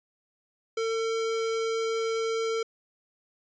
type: tone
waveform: square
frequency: 450.8 Hz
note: A4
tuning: 42 cents sharp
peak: -27 dBFS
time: 0.77-2.63 s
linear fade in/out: 5 ms
effects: resampled to 16000 Hz